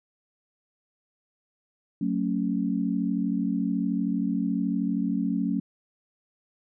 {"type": "chord", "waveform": "sine", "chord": "F# minor", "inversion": "none", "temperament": "equal with one note detuned", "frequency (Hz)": [185, 223.8, 277.2], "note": ["F#3", "A3", "C#4"], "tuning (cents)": [0, 30, 0], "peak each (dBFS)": -28, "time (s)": [2.01, 5.6], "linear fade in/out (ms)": 5, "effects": []}